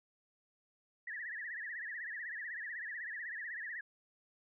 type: tone with vibrato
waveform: sine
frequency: 1821 Hz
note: A#6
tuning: 41 cents flat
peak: -40 dBFS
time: 1.07-3.81 s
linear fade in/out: 5 ms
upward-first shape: triangle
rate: 16 Hz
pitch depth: 180 cents each way
effects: none